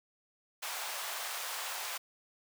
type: high-pass noise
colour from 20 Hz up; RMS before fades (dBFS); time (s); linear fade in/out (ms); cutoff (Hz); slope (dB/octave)
pink; -39; 0.62-1.98; 10; 700; 24
effects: none